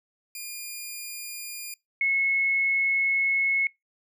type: tone pair in turn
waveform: 10% pulse / sine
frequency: 2419 / 2185 Hz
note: D#7 / C#7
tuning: -49 / -26 cents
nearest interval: major second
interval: 177 cents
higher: first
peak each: -26 / -21 dBFS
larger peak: second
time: 0.35-1.74 / 2.01-3.67 s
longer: second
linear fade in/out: 2 ms
effects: noise-tail reverb RT60 0.2 s tail -25 dB re dry